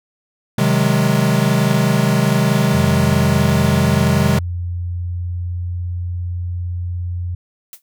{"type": "chord", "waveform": "square", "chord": "Ab dominant seventh", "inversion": "first", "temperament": "equal with one note detuned", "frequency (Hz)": [130.81, 155.56, 186.5, 207.7], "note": ["C3", "Eb3", "Gb3", "Ab3"], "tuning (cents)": [0, 0, 14, 0], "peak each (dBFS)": [-18, -19, -21, -19], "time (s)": [0.58, 4.39], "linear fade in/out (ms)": 5}
{"type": "tone with pitch glide", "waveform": "sine", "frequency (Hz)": [87.2, 88.26], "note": ["F2", "F2"], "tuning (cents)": [-2, 19], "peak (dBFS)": -20, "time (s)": [2.74, 7.35], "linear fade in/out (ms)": 5, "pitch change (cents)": 21, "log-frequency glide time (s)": [3.53, 5.7]}
{"type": "noise with exponential decay", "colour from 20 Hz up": "blue", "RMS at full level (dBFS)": -30, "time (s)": [7.73, 7.82], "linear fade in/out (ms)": 1, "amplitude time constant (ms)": 19}
{"effects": []}